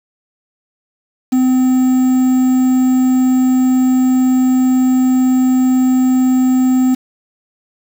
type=tone with quantisation; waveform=triangle; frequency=256.5 Hz; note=C4; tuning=34 cents flat; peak=-7 dBFS; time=1.32-6.95 s; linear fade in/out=10 ms; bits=5; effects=none